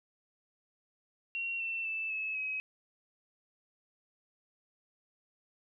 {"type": "tone with pitch steps", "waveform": "sine", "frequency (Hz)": [2740, 2690, 2641, 2592, 2545], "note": ["F7", "E7", "E7", "E7", "D#7"], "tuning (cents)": [-34, 34, 3, -30, 39], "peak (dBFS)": -33, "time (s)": [1.35, 2.6], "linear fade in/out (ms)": 0, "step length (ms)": 250, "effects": []}